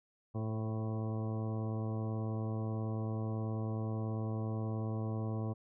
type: harmonic tone with a mistuned harmonic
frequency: 110.2 Hz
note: A2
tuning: 3 cents sharp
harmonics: 1 / 2 / 3 / 4 / 5 / 6 / 7 / 9 / 10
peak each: -35 / -41 / -45 / -47 / -49 / -51 / -52 / -54 / -55 dBFS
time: 0.34-5.54 s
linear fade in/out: 20 ms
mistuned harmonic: 5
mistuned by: -23 cents
effects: none